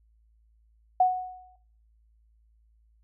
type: tone with exponential decay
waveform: sine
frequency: 737 Hz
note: F#5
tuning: 7 cents flat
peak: -15 dBFS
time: 1-1.56 s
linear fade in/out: 5 ms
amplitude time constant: 120 ms
effects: noise-tail reverb RT60 0.5 s tail -17 dB re dry + added 55 Hz sine -60 dBFS peak until 3.03 s